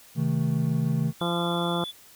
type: chord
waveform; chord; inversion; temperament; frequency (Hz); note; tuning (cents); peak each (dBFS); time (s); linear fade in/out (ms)
triangle; A diminished; first; just; 132 / 158.4 / 220; C3 / Eb3 / A3; +16 / +31 / 0; -25 / -23 / -27; 0.15-1.13; 50
type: tone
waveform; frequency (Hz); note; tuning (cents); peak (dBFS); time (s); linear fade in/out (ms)
triangle; 3455; A7; -32; -32; 1.2-1.92; 20
type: harmonic tone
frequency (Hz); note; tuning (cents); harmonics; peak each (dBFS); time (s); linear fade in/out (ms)
172; F3; -26; 1 / 2 / 3 / 4 / 5 / 6 / 7 / 8; -28 / -31 / -33 / -34 / -35 / -36 / -36 / -37; 1.21-1.84; 2
effects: white hiss -52 dBFS RMS until 2.15 s